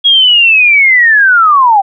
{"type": "linear sweep", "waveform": "sine", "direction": "down", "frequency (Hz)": [3322, 758], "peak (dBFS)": -3, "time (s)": [0.04, 1.82], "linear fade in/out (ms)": 20, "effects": []}